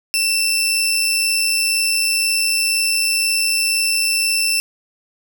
25% pulse tone pair together, 2689 / 5276 Hz, E7 / E8, +34 / +1 cents, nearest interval octave, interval 1167 cents, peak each -14 dBFS, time 0.14-4.6 s, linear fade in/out 0 ms, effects none

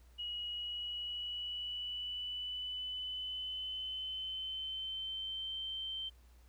sine tone with pitch glide, 2905 to 3114 Hz, F#7 to G7, -32 to -12 cents, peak -38 dBFS, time 0.18-6.1 s, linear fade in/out 20 ms, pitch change +120 cents, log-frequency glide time 0.52-5.55 s, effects added 60 Hz sine -58 dBFS peak until 6.48 s + pink hiss -70 dBFS RMS until 6.48 s

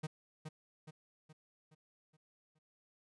45% pulse tone with echo, 155.5 Hz, D#3, 1 cent flat, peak -37 dBFS, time 0.03-0.07 s, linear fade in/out 10 ms, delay 420 ms, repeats 6, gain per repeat -6 dB, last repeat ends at 2.59 s, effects resampled to 24000 Hz

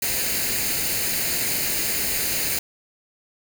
white noise with comb filter, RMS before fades -24 dBFS, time 0.02-2.59 s, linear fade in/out 5 ms, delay 0.44 ms, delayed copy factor +0.6, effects none

